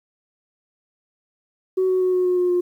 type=tone with pitch steps; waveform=sine; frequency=374.5 / 371.3 / 368.1 / 364.9 / 361.7 / 358.6 / 355.5 Hz; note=F#4 / F#4 / F#4 / F#4 / F#4 / F4 / F4; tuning=+21 / +6 / -9 / -24 / -39 / +46 / +31 cents; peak=-15 dBFS; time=1.77-2.61 s; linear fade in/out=10 ms; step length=120 ms; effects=tanh soft clip ceiling -13 dBFS + 9-bit